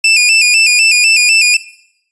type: tone with vibrato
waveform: sawtooth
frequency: 2545 Hz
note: D#7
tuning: 39 cents sharp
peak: -3 dBFS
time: 0.04-1.57 s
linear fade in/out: 5 ms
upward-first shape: square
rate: 4 Hz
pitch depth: 71 cents each way
effects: noise-tail reverb RT60 0.7 s tail -17 dB re dry + resampled to 22050 Hz